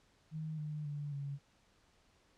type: tone with pitch steps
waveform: sine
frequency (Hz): 156.7 / 151.19 / 145.87 / 140.74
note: D#3 / D#3 / D3 / C#3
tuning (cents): +13 / -49 / -11 / +27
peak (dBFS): -38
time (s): 0.31-1.39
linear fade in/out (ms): 50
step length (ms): 270
effects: pink hiss -70 dBFS RMS until 2.37 s + low-pass 7000 Hz 12 dB/octave